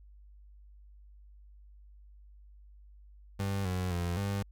30% pulse tone with pitch steps, 98.5 / 91.5 / 87 / 99.7 Hz, G2 / F#2 / F2 / G2, +9 / -19 / -6 / +30 cents, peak -28 dBFS, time 3.39-4.43 s, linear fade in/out 10 ms, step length 260 ms, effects added 50 Hz sine -52 dBFS peak until 4.51 s

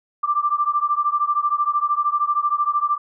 sine beating tone pair, 1174.7 / 1187.7 Hz, D6 / D6, 0 / +19 cents, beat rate 13 Hz, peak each -20 / -21 dBFS, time 0.23-2.98 s, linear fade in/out 10 ms, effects none

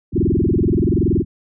sine tone with frequency modulation, 217.8 Hz, A3, 17 cents flat, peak -13 dBFS, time 0.12-1.25 s, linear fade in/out 50 ms, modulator 21.1 Hz, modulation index 7.5, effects none

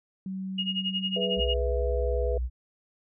sine tone, 190 Hz, F#3, 46 cents sharp, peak -31 dBFS, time 0.26-1.4 s, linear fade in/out 2 ms
sine tone with tremolo, 2864 Hz, F7, 43 cents sharp, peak -25 dBFS, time 0.58-1.54 s, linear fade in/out 5 ms, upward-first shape sine, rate 11 Hz, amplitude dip 90%
sine chord, E major, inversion first, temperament equal, 415.3 / 493.9 / 659.3 Hz, G#4 / B4 / E5, 0 / 0 / 0 cents, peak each -33 / -29 / -35 dBFS, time 1.16-2.38 s, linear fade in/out 5 ms
sine tone with pitch glide, 62.6 to 61.31 Hz, B1 to B1, +24 to -12 cents, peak -26 dBFS, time 1.36-2.5 s, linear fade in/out 50 ms, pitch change -36 cents, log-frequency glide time 1.58-2.22 s
effects none

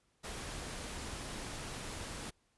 pink noise, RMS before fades -43 dBFS, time 0.23-2.31 s, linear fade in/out 20 ms, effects pink hiss -75 dBFS RMS until 2.57 s + resampled to 24000 Hz

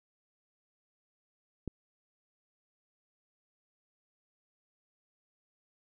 click, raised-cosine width 3 ms, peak -23 dBFS, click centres 1.677 s, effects none

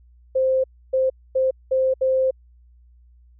sine tone bursts at uneven times, 523.3 Hz, C5, in tune, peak -16 dBFS, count 5, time 0.35-0.64 / 0.93-1.1 / 1.35-1.51 / 1.71-1.94 / 2.01-2.31 s, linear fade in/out 10 ms, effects added 60 Hz sine -49 dBFS peak until 3.39 s

